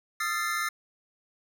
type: chord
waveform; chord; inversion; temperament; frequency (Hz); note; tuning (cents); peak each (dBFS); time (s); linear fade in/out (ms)
square; F dominant seventh; third; equal with one note detuned; 1244.5 / 1361.1 / 1760 / 2093; Eb6 / F6 / A6 / C7; 0 / -45 / 0 / 0; -34; 0.2-0.69; 5
effects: none